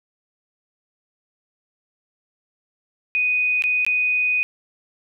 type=tone with dropouts; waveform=sine; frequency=2489 Hz; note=D#7; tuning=in tune; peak=-17 dBFS; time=3.15-4.43 s; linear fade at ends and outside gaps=0 ms; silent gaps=3.622-3.639 / 3.849-3.865 s; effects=none